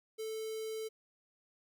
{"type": "tone with notch filter", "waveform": "square", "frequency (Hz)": 440, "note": "A4", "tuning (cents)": 0, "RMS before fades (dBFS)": -40, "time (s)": [0.18, 0.89], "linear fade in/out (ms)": 20, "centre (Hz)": 1500, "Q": 0.76, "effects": []}